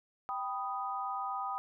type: chord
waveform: sine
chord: G augmented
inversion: none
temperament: equal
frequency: 784 / 987.8 / 1244.5 Hz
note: G5 / B5 / D#6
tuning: 0 / 0 / 0 cents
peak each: -38 / -40 / -37 dBFS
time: 0.29-1.58 s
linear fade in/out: 0 ms
effects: none